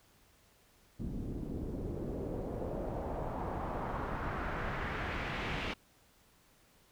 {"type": "noise with low-pass filter sweep", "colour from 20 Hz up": "pink", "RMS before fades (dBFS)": -38, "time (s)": [0.99, 5.74], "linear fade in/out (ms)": 10, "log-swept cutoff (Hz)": [240, 2900], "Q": 1.7, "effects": ["pink hiss -66 dBFS RMS until 6.91 s"]}